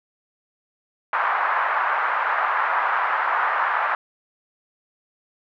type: band-pass noise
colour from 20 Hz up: pink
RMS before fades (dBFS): -22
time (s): 1.13-3.95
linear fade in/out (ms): 2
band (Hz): 890 to 1600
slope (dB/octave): 24
effects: none